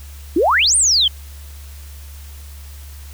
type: exponential two-way sweep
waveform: sine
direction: up then down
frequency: 293.7 to 9370 to 3030 Hz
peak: -11 dBFS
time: 0.36-1.08 s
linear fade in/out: 5 ms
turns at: 0.76 s
effects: added 71 Hz sine -33 dBFS peak until 3.13 s + white hiss -44 dBFS RMS until 3.13 s